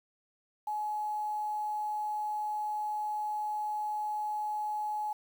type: tone with quantisation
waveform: sine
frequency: 846 Hz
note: G#5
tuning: 32 cents sharp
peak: -31 dBFS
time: 0.67-5.13 s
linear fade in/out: 5 ms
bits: 9
effects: none